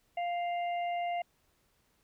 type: harmonic tone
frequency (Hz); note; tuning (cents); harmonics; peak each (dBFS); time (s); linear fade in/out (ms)
698.5; F5; 0; 1 / 3 / 4; -31 / -43 / -48; 0.17-1.22; 5
effects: pink hiss -72 dBFS RMS until 2.03 s